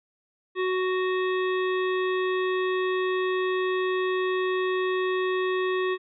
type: harmonic tone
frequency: 370.8 Hz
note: F#4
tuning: 4 cents sharp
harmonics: 1 / 3 / 5 / 7 / 9 / 10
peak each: -24 / -32 / -33 / -39 / -43 / -44 dBFS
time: 0.55-5.98 s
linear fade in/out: 50 ms
effects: none